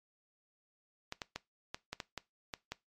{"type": "clicks", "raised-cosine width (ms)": 0.2, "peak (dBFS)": -21, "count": 9, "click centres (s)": [1.124, 1.218, 1.36, 1.745, 1.93, 2.002, 2.177, 2.538, 2.72], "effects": ["noise-tail reverb RT60 0.2 s tail -20 dB re dry", "MP3 96 kbps"]}